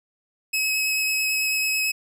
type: tone with vibrato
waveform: sawtooth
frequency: 2563 Hz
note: E7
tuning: 49 cents flat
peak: -18 dBFS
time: 0.53-1.92 s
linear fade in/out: 10 ms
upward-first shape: sine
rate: 9.1 Hz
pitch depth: 10 cents each way
effects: none